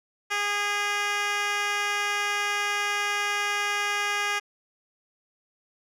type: tone with band-pass filter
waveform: 10% pulse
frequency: 410 Hz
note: G#4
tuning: 22 cents flat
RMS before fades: -27 dBFS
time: 0.3-4.4 s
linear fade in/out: 20 ms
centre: 2700 Hz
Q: 0.6
effects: none